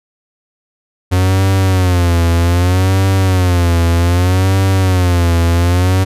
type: tone with vibrato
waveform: 45% pulse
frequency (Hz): 90.2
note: F#2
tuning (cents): -44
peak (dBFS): -9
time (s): 1.11-6.05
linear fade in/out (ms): 20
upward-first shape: sine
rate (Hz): 0.64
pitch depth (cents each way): 110
effects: resampled to 32000 Hz